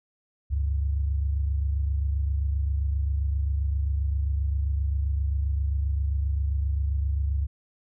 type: tone pair together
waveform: sine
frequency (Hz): 70.2 / 97.77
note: C#2 / G2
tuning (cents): +22 / -4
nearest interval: tritone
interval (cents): 574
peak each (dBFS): -23 / -32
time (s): 0.5-7.47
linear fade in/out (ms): 20
effects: none